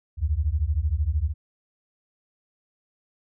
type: beating tone pair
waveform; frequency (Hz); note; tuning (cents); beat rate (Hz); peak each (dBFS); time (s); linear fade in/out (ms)
sine; 69.3 / 82.3; C#2 / E2; 0 / -2; 13; -24; 0.17-1.34; 50
effects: none